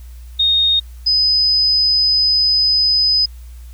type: tone pair in turn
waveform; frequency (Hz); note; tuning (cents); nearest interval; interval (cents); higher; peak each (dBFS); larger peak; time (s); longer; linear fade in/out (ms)
sine; 3707 / 5019; A#7 / D#8; -10 / +14; perfect fourth; 524; second; -11; neither; 0.39-0.8 / 1.06-3.26; second; 10
effects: added 60 Hz sine -32 dBFS peak until 3.73 s + white hiss -51 dBFS RMS until 3.73 s

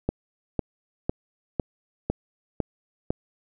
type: click train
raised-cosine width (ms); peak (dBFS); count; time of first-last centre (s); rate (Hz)
2; -10; 7; 0.09-3.105; 1.99
effects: none

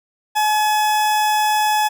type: tone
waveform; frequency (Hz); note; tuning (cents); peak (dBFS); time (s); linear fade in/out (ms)
40% pulse; 851; G#5; +42; -14; 0.35-1.89; 20
effects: none

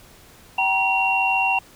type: tone cluster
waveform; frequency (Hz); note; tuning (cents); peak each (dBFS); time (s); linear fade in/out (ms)
sine; 770 / 950 / 2747; G5 / A#5 / F7; -31 / +33 / -29; -22 / -24 / -20; 0.58-1.59; 5
effects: pink hiss -49 dBFS RMS until 1.75 s

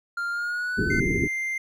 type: tone with pitch glide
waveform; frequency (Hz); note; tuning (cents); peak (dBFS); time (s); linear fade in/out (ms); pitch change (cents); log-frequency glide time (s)
triangle; 1396.9 to 1514.6; F6 to F#6; 0 to +40; -24; 0.17-1; 5; +140; 0.31-0.88
type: low-pass noise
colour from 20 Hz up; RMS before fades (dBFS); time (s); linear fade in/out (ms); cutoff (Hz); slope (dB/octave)
white; -25; 0.77-1.28; 20; 420; 96
type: tone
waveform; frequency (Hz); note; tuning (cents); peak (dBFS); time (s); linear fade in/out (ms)
triangle; 2093; C7; 0; -24; 0.9-1.58; 5
effects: none

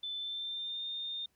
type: tone with pitch glide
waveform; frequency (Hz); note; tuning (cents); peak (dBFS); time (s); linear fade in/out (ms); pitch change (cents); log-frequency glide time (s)
sine; 3520 to 3636; A7 to A#7; 0 to -44; -36; 0.03-1.26; 5; +56; 0.16-0.85
effects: pink hiss -75 dBFS RMS until 1.35 s

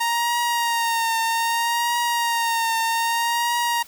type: tone with vibrato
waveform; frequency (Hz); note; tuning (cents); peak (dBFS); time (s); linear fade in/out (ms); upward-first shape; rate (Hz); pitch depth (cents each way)
sawtooth; 930; A#5; -4; -16; 0-3.83; 10; triangle; 0.63; 43
effects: white hiss -46 dBFS RMS until 3.87 s

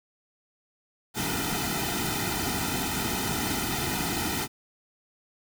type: noise with comb filter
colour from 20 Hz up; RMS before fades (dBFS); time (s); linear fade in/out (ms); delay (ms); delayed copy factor
pink; -29; 1.14-4.48; 50; 1.8; -1
effects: none

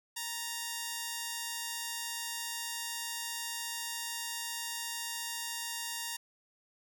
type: tone pair together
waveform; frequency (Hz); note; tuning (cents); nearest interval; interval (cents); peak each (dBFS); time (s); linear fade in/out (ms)
5% pulse; 934.2 / 1760; A#5 / A6; +3 / 0; major seventh; 1097; -25 / -32; 0.16-6.17; 10
effects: none

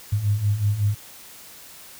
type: beating tone pair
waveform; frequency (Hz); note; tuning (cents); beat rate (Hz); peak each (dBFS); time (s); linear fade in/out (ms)
sine; 99.7 / 105.1; G2 / G#2; +30 / +21; 5.4; -25 / -20; 0.12-0.95; 10
effects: white hiss -44 dBFS RMS until 1.99 s

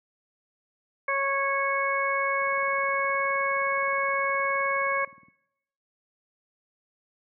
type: harmonic tone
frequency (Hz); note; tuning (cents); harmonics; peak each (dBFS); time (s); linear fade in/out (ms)
551; C#5; -11; 1 / 2 / 3 / 4; -30 / -28 / -31 / -28; 1.08-5.05; 5
type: click train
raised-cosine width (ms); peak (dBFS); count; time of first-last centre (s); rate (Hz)
5; -35; 56; 2.42-5.285; 19.2
effects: noise-tail reverb RT60 0.8 s tail -20 dB re dry + high-pass 300 Hz 12 dB/octave

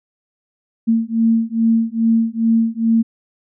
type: beating tone pair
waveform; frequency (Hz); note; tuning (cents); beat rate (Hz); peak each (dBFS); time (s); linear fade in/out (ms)
sine; 225.8 / 228.2; A3 / A#3; +45 / -37; 2.4; -16; 0.87-3.03; 20
effects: none

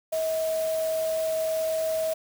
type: tone in noise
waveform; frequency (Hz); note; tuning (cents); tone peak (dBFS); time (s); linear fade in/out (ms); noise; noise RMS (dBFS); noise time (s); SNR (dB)
sine; 640; D#5; +49; -24; 0.12-2.14; 10; white; -39; 0.12-2.14; +12
effects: none

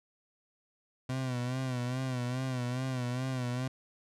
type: tone with vibrato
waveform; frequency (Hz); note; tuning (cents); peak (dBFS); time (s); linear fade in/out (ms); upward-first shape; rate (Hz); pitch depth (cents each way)
30% pulse; 126.9; B2; +47; -29; 1.09-3.68; 5; sine; 2.4; 67
effects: low-pass 9000 Hz 12 dB/octave

